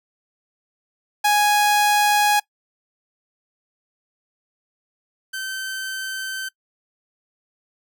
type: tone pair in turn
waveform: sawtooth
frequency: 830.6 / 1543.7 Hz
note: G#5 / G6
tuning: 0 / -27 cents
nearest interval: major seventh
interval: 1073 cents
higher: second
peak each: -11 / -23 dBFS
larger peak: first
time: 1.24-2.4 / 5.33-6.49 s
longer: neither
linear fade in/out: 10 ms
effects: noise-tail reverb RT60 0.1 s tail -23 dB re dry